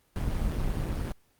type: noise with amplitude modulation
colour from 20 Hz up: brown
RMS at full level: -27 dBFS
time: 0.16-1.12 s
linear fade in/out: 0 ms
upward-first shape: sine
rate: 167 Hz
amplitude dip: 50%
effects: pink hiss -67 dBFS RMS until 1.39 s + Opus 24 kbps